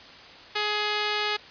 5% pulse tone, 419.5 Hz, G#4, 17 cents sharp, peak -13 dBFS, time 0.55-1.37 s, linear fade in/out 10 ms, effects white hiss -46 dBFS RMS until 1.5 s + resampled to 11025 Hz

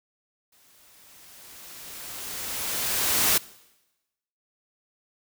white noise with exponential growth, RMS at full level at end -20 dBFS, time 0.52-3.38 s, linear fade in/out 5 ms, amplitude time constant 620 ms, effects noise-tail reverb RT60 1.0 s tail -21 dB re dry

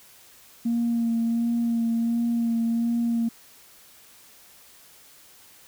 sine tone with vibrato, 232.3 Hz, A#3, 6 cents flat, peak -20 dBFS, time 0.65-3.29 s, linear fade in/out 10 ms, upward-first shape sine, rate 1.4 Hz, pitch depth 20 cents each way, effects tanh soft clip ceiling -17 dBFS + white hiss -52 dBFS RMS until 5.67 s

